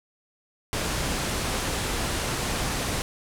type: low-pass noise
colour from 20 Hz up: pink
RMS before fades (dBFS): -28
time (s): 0.73-3.02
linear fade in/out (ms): 0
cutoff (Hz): 11000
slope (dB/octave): 24
effects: none